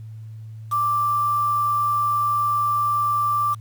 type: tone with quantisation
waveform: sine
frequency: 1174.7 Hz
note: D6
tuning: in tune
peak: -18 dBFS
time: 0.71-3.55 s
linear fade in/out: 20 ms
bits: 6
effects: added 110 Hz sine -34 dBFS peak until 3.6 s + pink hiss -63 dBFS RMS until 3.6 s